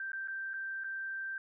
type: tone with dropouts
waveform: sine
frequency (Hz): 1568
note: G6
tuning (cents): 0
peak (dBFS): -36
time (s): 0-1.38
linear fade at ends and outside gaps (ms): 2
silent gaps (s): 0.119-0.131 / 0.275-0.282 / 0.535-0.539 / 0.837-0.843
effects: none